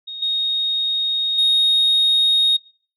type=tone with level steps; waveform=sine; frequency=3729 Hz; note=A#7; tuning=in tune; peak=-28 / -17 / -11 dBFS; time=0.07-2.57 s; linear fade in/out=10 ms; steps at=0.22 / 1.38 s; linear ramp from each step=5 ms; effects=noise-tail reverb RT60 0.5 s tail -26 dB re dry + tanh soft clip ceiling -10 dBFS